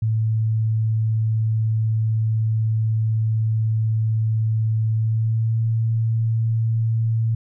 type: tone with pitch glide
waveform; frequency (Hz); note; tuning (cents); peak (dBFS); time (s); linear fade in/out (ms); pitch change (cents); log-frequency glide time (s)
sine; 110.5 to 112.95; A2 to A2; +8 to +46; -17; 0.02-7.35; 5; +38; 4.92-5.58
effects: none